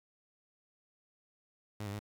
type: tone with pitch steps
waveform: sawtooth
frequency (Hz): 105.4 / 100.1 / 104.4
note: G#2 / G2 / G#2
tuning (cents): +26 / +37 / +10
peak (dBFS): -34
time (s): 1.8-1.992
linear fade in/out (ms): 5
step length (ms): 64
effects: 10-bit